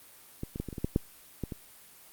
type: clicks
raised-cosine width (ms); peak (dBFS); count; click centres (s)
3; -21 / -24 / -19 / -24 / -27 / -23 / -15 / -11 / -19 / -23; 10; 0.434 / 0.559 / 0.6 / 0.687 / 0.728 / 0.782 / 0.845 / 0.961 / 1.437 / 1.522
effects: white hiss -54 dBFS RMS until 2.12 s + Opus 32 kbps